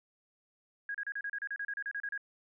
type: tone bursts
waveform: sine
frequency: 1643 Hz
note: G#6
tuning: 19 cents flat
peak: -34 dBFS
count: 15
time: 0.89-2.177 s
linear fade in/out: 2 ms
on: 55 ms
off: 33 ms
effects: none